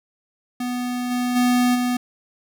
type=tone with level steps; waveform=square; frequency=246.9 Hz; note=B3; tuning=in tune; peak=-24 / -21 / -16 / -20 dBFS; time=0.6-1.97 s; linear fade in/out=5 ms; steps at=1.1 / 1.35 / 1.74 s; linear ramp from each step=20 ms; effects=none